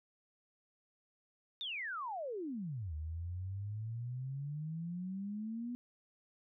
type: exponential two-way sweep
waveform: sine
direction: down then up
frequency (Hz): 3729 to 75.5 to 246.8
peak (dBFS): -38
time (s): 1.61-5.75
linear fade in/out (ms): 0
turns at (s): 2.94
effects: none